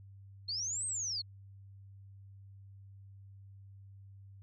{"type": "linear two-way sweep", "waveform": "sine", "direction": "up then down", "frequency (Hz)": [4186, 8440, 4186], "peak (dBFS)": -34, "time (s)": [0.48, 1.22], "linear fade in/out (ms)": 10, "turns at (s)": 0.86, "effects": ["added 98 Hz sine -51 dBFS peak until 4.42 s"]}